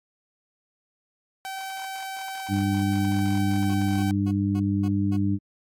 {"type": "tone", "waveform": "sawtooth", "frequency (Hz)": 770, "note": "G5", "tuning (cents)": -31, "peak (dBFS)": -28, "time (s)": [1.45, 4.11], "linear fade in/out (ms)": 0}
{"type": "harmonic tone", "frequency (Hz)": 99.5, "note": "G2", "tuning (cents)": 26, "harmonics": [1, 2, 3], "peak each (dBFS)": [-25, -25, -26], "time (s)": [2.48, 5.39], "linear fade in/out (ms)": 50}
{"type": "tone bursts", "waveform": "20% pulse", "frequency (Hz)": 365.3, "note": "F#4", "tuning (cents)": -22, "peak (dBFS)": -33, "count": 6, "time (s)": [3.69, 5.17], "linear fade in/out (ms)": 10, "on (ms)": 55, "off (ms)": 230}
{"effects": ["AAC 64 kbps"]}